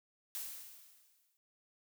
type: noise with exponential decay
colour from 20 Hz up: blue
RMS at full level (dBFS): -40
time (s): 0.35-1.37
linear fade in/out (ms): 0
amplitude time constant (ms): 220
effects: none